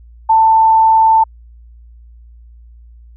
sine tone, 889 Hz, A5, 18 cents sharp, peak -6 dBFS, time 0.29-1.24 s, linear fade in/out 10 ms, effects added 58 Hz sine -37 dBFS peak until 3.16 s

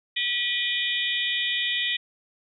sine tone cluster, 1946 / 2439 / 3054 / 3370 / 3675 Hz, B6 / D#7 / G7 / G#7 / A#7, -26 / -35 / -46 / +25 / -25 cents, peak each -30 dBFS, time 0.16-1.97 s, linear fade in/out 10 ms, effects none

